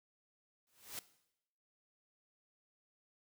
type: noise with exponential growth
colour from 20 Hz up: white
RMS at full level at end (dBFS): -41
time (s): 0.67-0.99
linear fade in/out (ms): 1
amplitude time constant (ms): 68
effects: noise-tail reverb RT60 0.8 s tail -17 dB re dry